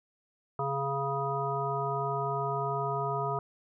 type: harmonic tone with a mistuned harmonic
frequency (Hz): 138.59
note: C#3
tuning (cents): 0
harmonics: 1 / 3 / 5 / 7 / 9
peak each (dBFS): -35 / -35 / -35 / -35 / -35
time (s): 0.59-3.39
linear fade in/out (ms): 2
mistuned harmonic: 1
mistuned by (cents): -18
effects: none